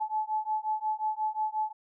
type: beating tone pair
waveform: sine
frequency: 860 / 865.6 Hz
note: A5 / A5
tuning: -40 / -29 cents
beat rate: 5.6 Hz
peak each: -31 dBFS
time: 0-1.73 s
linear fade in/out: 20 ms
effects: none